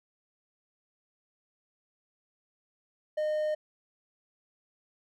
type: tone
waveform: triangle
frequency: 612 Hz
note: D#5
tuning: 29 cents flat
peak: -25 dBFS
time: 3.17-3.55 s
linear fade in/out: 10 ms
effects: none